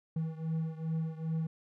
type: beating tone pair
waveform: triangle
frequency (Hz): 160.1 / 162.6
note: D#3 / E3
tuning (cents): +50 / -23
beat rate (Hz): 2.5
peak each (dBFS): -32 / -35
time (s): 0.16-1.47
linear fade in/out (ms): 5
effects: none